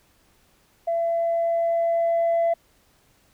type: tone with level ramp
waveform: sine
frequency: 673 Hz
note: E5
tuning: 36 cents sharp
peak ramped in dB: -20 to -16 dBFS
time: 0.87-2.54 s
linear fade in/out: 10 ms
effects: tanh soft clip ceiling -16 dBFS + pink hiss -61 dBFS RMS until 3.33 s